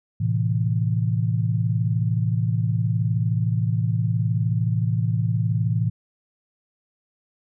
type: chord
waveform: sine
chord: A minor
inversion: none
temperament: equal with one note detuned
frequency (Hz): 111.6 / 130.81 / 164.81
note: A2 / C3 / E3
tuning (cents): +25 / 0 / 0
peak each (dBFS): -21 / -26 / -25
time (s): 0.2-5.9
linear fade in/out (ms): 10
effects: none